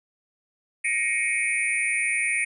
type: tone cluster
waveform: sine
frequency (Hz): 1887 / 2176 / 2296 / 2504 / 9230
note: A#6 / C#7 / D7 / D#7 / D9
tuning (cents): +21 / -33 / -40 / +10 / -31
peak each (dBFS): -30 / -26 / -28 / -29 / -32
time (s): 0.84-2.45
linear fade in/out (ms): 10
effects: none